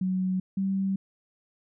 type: tone pair in turn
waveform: sine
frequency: 186.1 / 193.42 Hz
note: F#3 / G3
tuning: +10 / -23 cents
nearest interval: minor second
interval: 67 cents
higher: second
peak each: -24 dBFS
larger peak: neither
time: 0.01-0.4 / 0.57-0.96 s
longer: neither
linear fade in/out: 5 ms
effects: none